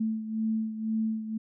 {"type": "beating tone pair", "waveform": "sine", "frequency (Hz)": [220, 222], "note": ["A3", "A3"], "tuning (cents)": [0, 16], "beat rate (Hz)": 2, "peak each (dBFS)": [-28, -34], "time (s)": [0, 1.38], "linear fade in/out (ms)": 10, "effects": []}